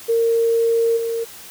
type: tone with level steps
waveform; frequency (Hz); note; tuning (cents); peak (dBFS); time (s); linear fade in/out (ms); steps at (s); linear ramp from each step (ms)
sine; 460; A#4; -23; -14 / -20; 0.08-1.25; 20; 0.96; 20
effects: white hiss -39 dBFS RMS until 1.5 s